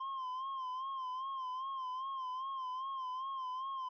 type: tone with vibrato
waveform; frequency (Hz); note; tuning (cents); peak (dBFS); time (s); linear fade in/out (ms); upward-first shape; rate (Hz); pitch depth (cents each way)
triangle; 1046.5; C6; 0; -36; 0-3.89; 10; sine; 2.5; 65
effects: resampled to 11025 Hz